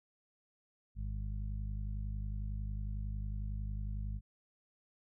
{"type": "harmonic tone", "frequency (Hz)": 51, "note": "G#1", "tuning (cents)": -31, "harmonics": [1, 2, 3, 4], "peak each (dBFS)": [-37, -42, -51, -51], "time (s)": [0.95, 4.21], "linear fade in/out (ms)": 50, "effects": []}